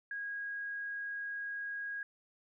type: tone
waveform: sine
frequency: 1642 Hz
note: G#6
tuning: 20 cents flat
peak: -37 dBFS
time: 0.11-2.03 s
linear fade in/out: 2 ms
effects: none